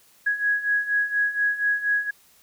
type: beating tone pair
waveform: sine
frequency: 1661.2 / 1665.4 Hz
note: G#6 / G#6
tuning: 0 / +4 cents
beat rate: 4.2 Hz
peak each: -26 / -22 dBFS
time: 0.26-2.11 s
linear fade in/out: 10 ms
effects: white hiss -57 dBFS RMS until 2.42 s